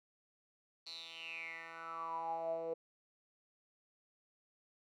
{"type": "tone with band-pass filter sweep", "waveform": "10% pulse", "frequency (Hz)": 164.81, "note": "E3", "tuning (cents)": 0, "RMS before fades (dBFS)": -43, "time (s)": [0.86, 2.74], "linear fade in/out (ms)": 10, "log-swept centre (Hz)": [4400, 500], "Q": 9.4, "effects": []}